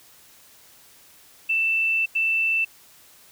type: tone bursts at uneven times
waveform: sine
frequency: 2662 Hz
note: E7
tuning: 16 cents sharp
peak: -19 dBFS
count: 2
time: 1.49-2.06 / 2.15-2.65 s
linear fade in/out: 10 ms
effects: white hiss -52 dBFS RMS until 3.31 s